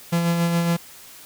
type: tone with tremolo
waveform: 45% pulse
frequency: 170 Hz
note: F3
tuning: 46 cents flat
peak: -17 dBFS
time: 0.12-0.77 s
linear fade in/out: 10 ms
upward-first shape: sine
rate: 7.2 Hz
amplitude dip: 35%
effects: white hiss -44 dBFS RMS until 1.25 s